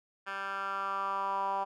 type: tone with band-pass filter sweep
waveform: 10% pulse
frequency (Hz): 196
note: G3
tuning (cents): 0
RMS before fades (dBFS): -34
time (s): 0.26-1.65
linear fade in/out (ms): 20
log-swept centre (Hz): 1700 to 880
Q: 4.3
effects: none